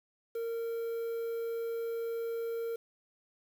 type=tone with quantisation; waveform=triangle; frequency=460.9 Hz; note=A#4; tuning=20 cents flat; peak=-31 dBFS; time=0.35-2.76 s; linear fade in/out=5 ms; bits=9; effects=none